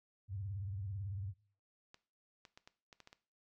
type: tone with vibrato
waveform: sine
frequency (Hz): 98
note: G2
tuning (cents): 0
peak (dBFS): -39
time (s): 0.28-1.34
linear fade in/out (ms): 50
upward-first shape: triangle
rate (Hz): 18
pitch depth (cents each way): 170
type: clicks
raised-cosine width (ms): 0.2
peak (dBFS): -37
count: 8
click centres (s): 1.944 / 2.452 / 2.575 / 2.675 / 2.928 / 3.003 / 3.074 / 3.129
effects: noise-tail reverb RT60 0.4 s tail -17 dB re dry